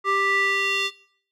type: tone with band-pass filter sweep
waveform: square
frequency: 393.3 Hz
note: G4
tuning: 6 cents sharp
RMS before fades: -22 dBFS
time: 0.04-0.91 s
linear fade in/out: 50 ms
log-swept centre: 1400 to 3300 Hz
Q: 3.2
effects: noise-tail reverb RT60 0.6 s tail -20 dB re dry